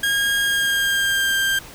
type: tone with pitch glide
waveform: 30% pulse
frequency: 1627 to 1585.3 Hz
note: G#6 to G6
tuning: -36 to +19 cents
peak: -15 dBFS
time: 0.03-1.59 s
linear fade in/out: 5 ms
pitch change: -45 cents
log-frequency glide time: 0.42-1.37 s
effects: pink hiss -40 dBFS RMS until 1.74 s